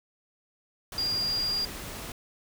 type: tone in noise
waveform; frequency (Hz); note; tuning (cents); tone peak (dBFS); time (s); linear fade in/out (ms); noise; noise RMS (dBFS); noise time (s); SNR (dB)
sine; 4809; D8; +40; -26; 0.98-1.65; 2; pink; -39; 0.92-2.12; +10
effects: none